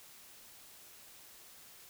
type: silence
effects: white hiss -56 dBFS RMS until 1.89 s